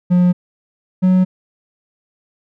triangle tone pair in turn, 178.6 / 184.79 Hz, F3 / F#3, +39 / -2 cents, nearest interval minor second, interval 59 cents, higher second, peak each -7 dBFS, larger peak neither, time 0.1-0.33 / 1.02-1.25 s, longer neither, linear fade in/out 20 ms, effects none

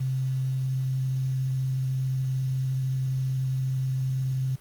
sine tone with quantisation, 131.3 Hz, C3, 6 cents sharp, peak -24 dBFS, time 0-4.56 s, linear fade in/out 10 ms, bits 8, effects pink hiss -55 dBFS RMS until 4.6 s + Opus 24 kbps

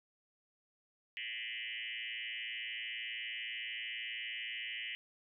sine tone with frequency modulation, 2475 Hz, D#7, 10 cents flat, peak -39 dBFS, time 1.17-4.95 s, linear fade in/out 0 ms, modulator 113 Hz, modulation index 5.3, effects none

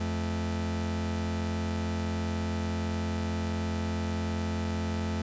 40% pulse tone pair together, 86.28 / 217.4 Hz, F2 / A3, -20 / -21 cents, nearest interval octave + major third, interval 1599 cents, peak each -30 / -32 dBFS, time 0-5.22 s, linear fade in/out 5 ms, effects resampled to 16000 Hz

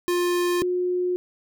square / sine tone pair in turn, 352.8 / 360 Hz, F4 / F#4, +18 / -47 cents, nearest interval unison, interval 35 cents, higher second, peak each -21 / -21 dBFS, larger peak neither, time 0.08-0.62 / 0.62-1.16 s, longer neither, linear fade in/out 0 ms, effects none

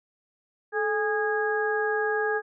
harmonic tone with a mistuned harmonic, 411.6 Hz, G#4, 16 cents flat, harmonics 1 / 2 / 3 / 4, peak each -26 / -31 / -36 / -28 dBFS, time 0.72-2.42 s, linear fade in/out 50 ms, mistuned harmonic 1, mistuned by +83 cents, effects none

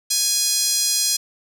5% pulse tone with high-pass filter, 830.6 Hz, G#5, in tune, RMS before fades -20 dBFS, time 0.1-1.17 s, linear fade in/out 10 ms, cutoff 4700 Hz, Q 1.5, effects 7-bit

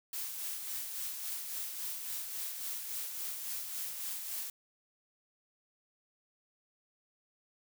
blue noise with tremolo, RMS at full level -38 dBFS, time 0.13-4.5 s, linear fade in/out 2 ms, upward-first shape sine, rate 3.6 Hz, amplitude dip 40%, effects none

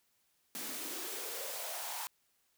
white noise with high-pass filter sweep, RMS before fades -41 dBFS, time 0.55-2.07 s, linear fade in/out 0 ms, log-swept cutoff 220 to 910 Hz, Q 4.5, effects white hiss -75 dBFS RMS until 2.57 s

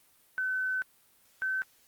sine tone pair in turn, 1518 / 1533 Hz, F#6 / G6, +44 / -39 cents, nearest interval unison, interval 17 cents, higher second, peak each -28 / -28 dBFS, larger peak neither, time 0.38-0.82 / 1.42-1.62 s, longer first, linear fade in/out 0 ms, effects white hiss -64 dBFS RMS until 1.87 s + Opus 32 kbps

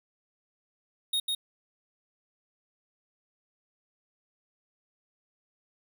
square tone with echo, 3729 Hz, A#7, in tune, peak -26 dBFS, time 1.13-1.2 s, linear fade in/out 5 ms, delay 150 ms, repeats 1, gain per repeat -2 dB, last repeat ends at 1.35 s, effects none

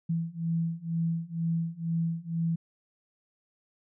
sine beating tone pair, 164.81 / 166.91 Hz, E3 / E3, 0 / +22 cents, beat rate 2.1 Hz, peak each -31 / -30 dBFS, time 0.09-2.56 s, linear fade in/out 10 ms, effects none

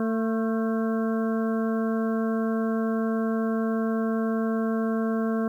harmonic tone with a mistuned harmonic, 224.1 Hz, A3, 32 cents sharp, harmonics 1 / 2 / 3 / 5 / 6 / 7, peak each -24 / -30 / -34 / -38 / -40 / -41 dBFS, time 0-5.48 s, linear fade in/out 2 ms, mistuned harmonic 5, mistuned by -47 cents, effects 10-bit

